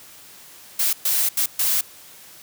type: noise bursts at uneven times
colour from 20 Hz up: blue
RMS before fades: -20 dBFS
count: 4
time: 0.79-0.93 / 1.05-1.29 / 1.37-1.46 / 1.59-1.81 s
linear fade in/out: 5 ms
effects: white hiss -45 dBFS RMS until 2.42 s + high-pass 60 Hz 12 dB/octave